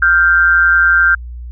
sine tone pair together, 1396.9 / 1568 Hz, F6 / G6, 0 / 0 cents, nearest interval major second, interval 200 cents, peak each -10 dBFS, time 0.02-1.15 s, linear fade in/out 5 ms, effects added 60 Hz sine -25 dBFS peak until 1.51 s

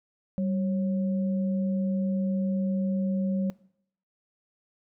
sine tone pair together, 192.69 / 545 Hz, G3 / C#5, -29 / -29 cents, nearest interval octave + tritone, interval 1800 cents, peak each -25 / -35 dBFS, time 0.38-3.5 s, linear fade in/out 0 ms, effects noise-tail reverb RT60 0.7 s tail -22 dB re dry

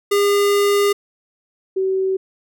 square / sine tone pair in turn, 405.3 / 380.8 Hz, G#4 / F#4, -42 / +50 cents, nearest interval minor second, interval 108 cents, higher first, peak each -14 / -16 dBFS, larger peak first, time 0.11-0.93 / 1.76-2.17 s, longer first, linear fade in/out 10 ms, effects none

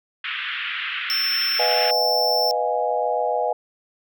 white band-pass noise, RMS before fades -28 dBFS, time 0.24-1.91 s, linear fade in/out 5 ms, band 1300 to 3200 Hz, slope 48 dB/octave
square tone, 5370 Hz, E8, 31 cents sharp, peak -21 dBFS, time 1.1-2.51 s, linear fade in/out 0 ms
sine chord, F half-diminished seventh, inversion second, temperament equal with one note detuned, 493.9 / 622.3 / 709 / 830.6 Hz, Cb5 / Eb5 / F5 / Ab5, 0 / 0 / +26 / 0 cents, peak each -25 dBFS, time 1.59-3.53 s, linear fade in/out 5 ms
effects none

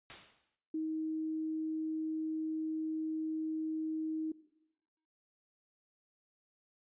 white noise with exponential decay, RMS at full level -43 dBFS, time 0.1-0.56 s, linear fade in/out 0 ms, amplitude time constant 99 ms
sine tone, 315.6 Hz, D#4, 25 cents sharp, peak -33 dBFS, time 0.74-4.32 s, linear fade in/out 5 ms
effects noise-tail reverb RT60 0.9 s tail -18 dB re dry + resampled to 8000 Hz

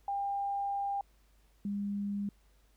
sine tone pair in turn, 799 / 202.2 Hz, G5 / G#3, +33 / -46 cents, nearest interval 2 octaves, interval 2379 cents, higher first, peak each -31 / -32 dBFS, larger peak first, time 0.08-1.01 / 1.65-2.29 s, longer first, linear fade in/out 2 ms, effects added 50 Hz sine -63 dBFS peak until 2.76 s + pink hiss -71 dBFS RMS until 2.76 s

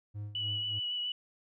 triangle tone with tremolo, 103.83 Hz, G#2, in tune, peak -34 dBFS, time 0.14-0.8 s, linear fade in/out 20 ms, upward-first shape sine, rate 3.4 Hz, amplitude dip 75%
sine tone with vibrato, 2945 Hz, F#7, 9 cents flat, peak -32 dBFS, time 0.35-1.12 s, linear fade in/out 2 ms, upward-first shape sine, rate 7.2 Hz, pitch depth 18 cents each way
effects none

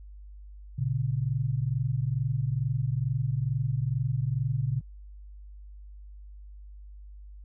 sine tone pair together, 117.73 / 140 Hz, A#2 / C#3, +18 / +18 cents, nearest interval minor third, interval 300 cents, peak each -28 dBFS, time 0.78-4.81 s, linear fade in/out 10 ms, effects added 50 Hz sine -43 dBFS peak until 7.44 s

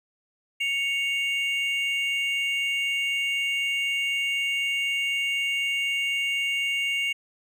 triangle tone pair together, 2218 / 2794 Hz, C#7 / F7, 0 / 0 cents, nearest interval major third, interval 400 cents, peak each -25 dBFS, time 0.6-7.13 s, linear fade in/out 10 ms, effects none

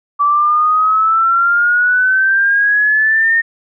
sine exponential sweep, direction up, 1152 to 1842 Hz, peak -9 dBFS, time 0.19-3.42 s, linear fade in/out 20 ms, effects none

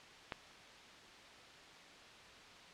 click, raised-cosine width 0.3 ms, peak -23 dBFS, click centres 0.322 s, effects white hiss -56 dBFS RMS until 2.73 s + low-pass 4000 Hz 12 dB/octave

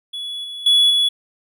triangle tone with level steps, 3396 Hz, G#7, 38 cents sharp, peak -24 / -27 / -9 / -12 dBFS, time 0.13-1.09 s, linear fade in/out 10 ms, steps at 0.44 / 0.66 / 0.9 s, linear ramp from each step 5 ms, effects none

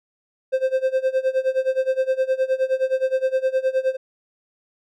triangle tone with tremolo, 523.3 Hz, C5, in tune, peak -13 dBFS, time 0.52-3.97 s, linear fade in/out 20 ms, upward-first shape sine, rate 9.6 Hz, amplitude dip 90%, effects none

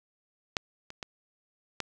clicks, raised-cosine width 0.2 ms, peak -10 / -25 / -19 / -14 dBFS, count 4, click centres 0.568 / 0.904 / 1.028 / 1.803 s, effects none

